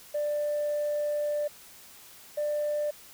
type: tone pair in turn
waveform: sine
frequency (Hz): 591 / 593.4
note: D5 / D5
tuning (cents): +11 / +18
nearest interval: unison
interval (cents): 7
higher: second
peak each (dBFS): -25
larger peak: neither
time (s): 0.14-1.48 / 2.37-2.91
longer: first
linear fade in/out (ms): 10
effects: tanh soft clip ceiling -23 dBFS + white hiss -51 dBFS RMS until 3.13 s